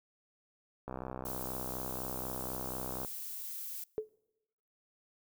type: click train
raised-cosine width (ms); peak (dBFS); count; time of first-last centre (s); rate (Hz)
1; -26; 140; 0.88-3.048; 64.1
type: noise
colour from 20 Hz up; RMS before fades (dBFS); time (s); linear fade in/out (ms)
violet; -42; 1.25-3.84; 5
type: tone with exponential decay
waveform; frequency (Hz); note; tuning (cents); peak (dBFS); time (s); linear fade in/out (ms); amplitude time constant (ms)
sine; 433.2; A4; -27; -27; 3.98-4.09; 0; 22
effects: noise-tail reverb RT60 1.0 s tail -26 dB re dry